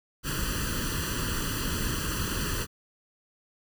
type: noise with comb filter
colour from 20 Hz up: pink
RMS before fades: -30 dBFS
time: 0.23-2.67 s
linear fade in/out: 50 ms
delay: 0.67 ms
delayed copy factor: +1
effects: none